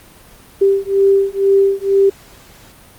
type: beating tone pair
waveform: sine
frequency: 392 / 394.1 Hz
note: G4 / G4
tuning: 0 / +9 cents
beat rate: 2.1 Hz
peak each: -13 dBFS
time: 0.61-2.1 s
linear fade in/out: 10 ms
effects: pink hiss -43 dBFS RMS until 2.98 s + Opus 32 kbps